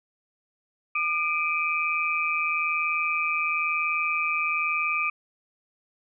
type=tone cluster; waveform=sine; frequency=1209 / 2352 / 2513 Hz; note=D6 / D7 / D#7; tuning=+50 / +2 / +17 cents; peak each=-28 / -27 / -28 dBFS; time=0.95-5.1 s; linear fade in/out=5 ms; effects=none